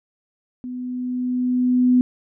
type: tone with level ramp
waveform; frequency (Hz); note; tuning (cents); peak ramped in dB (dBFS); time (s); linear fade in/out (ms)
sine; 250; B3; +21; -28 to -11; 0.64-2.01; 0
effects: none